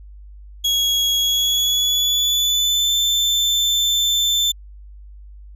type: tone with pitch glide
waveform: 35% pulse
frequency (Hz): 3322 to 3540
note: G#7 to A7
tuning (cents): 0 to +10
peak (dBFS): -14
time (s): 0.64-4.52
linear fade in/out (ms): 10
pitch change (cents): +110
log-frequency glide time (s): 1.18-2.94
effects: added 50 Hz sine -37 dBFS peak until 5.55 s + resampled to 32000 Hz